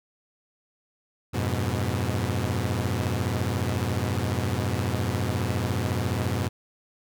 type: chord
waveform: sawtooth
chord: F diminished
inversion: none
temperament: equal with one note detuned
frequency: 89.45 / 103.83 / 123.47 Hz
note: F2 / Ab2 / Cb3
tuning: +42 / 0 / 0 cents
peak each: -25 dBFS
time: 1.33-6.49 s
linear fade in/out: 20 ms
effects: none